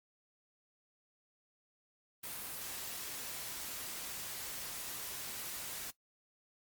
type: noise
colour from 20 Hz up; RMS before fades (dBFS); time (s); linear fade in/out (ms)
white; -43; 2.23-5.91; 10
effects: noise-tail reverb RT60 0.1 s tail -17 dB re dry + Opus 32 kbps